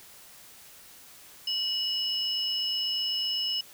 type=tone pair together; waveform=sine; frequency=2929 / 5219 Hz; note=F#7 / E8; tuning=-18 / -18 cents; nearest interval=minor seventh; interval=1000 cents; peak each=-29 / -30 dBFS; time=1.47-3.61 s; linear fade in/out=5 ms; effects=white hiss -51 dBFS RMS until 3.73 s